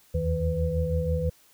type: tone cluster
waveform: sine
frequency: 77.6 / 83.7 / 160.2 / 501 Hz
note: D#2 / E2 / E3 / B4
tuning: -4 / +27 / -49 / +25 cents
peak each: -29 dBFS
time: 0.14-1.3 s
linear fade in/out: 10 ms
effects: white hiss -59 dBFS RMS until 1.53 s